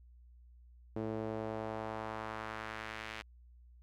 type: tone with band-pass filter sweep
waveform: sawtooth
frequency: 110 Hz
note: A2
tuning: in tune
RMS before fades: -41 dBFS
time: 0.96-3.22 s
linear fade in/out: 5 ms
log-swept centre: 380 to 2400 Hz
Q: 1.3
effects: added 60 Hz sine -56 dBFS peak until 3.82 s